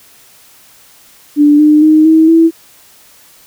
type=tone with pitch steps; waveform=sine; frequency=293.7 / 302 / 310.4 / 319.2 / 328.1 Hz; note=D4 / D4 / D#4 / D#4 / E4; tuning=0 / +48 / -4 / +44 / -8 cents; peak=-3 dBFS; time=1.36-2.51 s; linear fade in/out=50 ms; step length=230 ms; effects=white hiss -43 dBFS RMS until 3.46 s